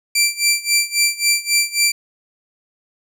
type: tone with tremolo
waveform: 15% pulse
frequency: 2349 Hz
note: D7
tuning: in tune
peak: -5 dBFS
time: 0.15-1.92 s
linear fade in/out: 5 ms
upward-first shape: sine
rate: 3.7 Hz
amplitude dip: 90%
effects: none